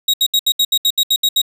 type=tone bursts; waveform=40% pulse; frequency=3800 Hz; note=A#7; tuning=33 cents sharp; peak=-10 dBFS; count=11; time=0.08-1.417 s; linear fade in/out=5 ms; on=57 ms; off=71 ms; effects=none